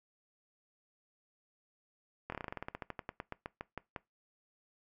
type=slowing click train; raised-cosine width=0.5 ms; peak=-24 dBFS; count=22; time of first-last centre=2.3-3.962 s; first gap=23 ms; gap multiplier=1.11; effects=noise-tail reverb RT60 0.2 s tail -21 dB re dry